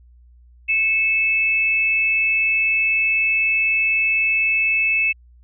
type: tone pair together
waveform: sine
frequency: 2200 / 2616 Hz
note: C#7 / E7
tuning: -14 / -14 cents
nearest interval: minor third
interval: 300 cents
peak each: -24 / -16 dBFS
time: 0.68-5.13 s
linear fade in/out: 20 ms
effects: added 60 Hz sine -46 dBFS peak until 5.43 s